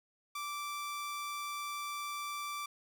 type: tone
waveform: sawtooth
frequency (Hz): 1169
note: D6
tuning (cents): -8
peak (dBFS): -34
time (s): 0.35-2.66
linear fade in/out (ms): 5
effects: none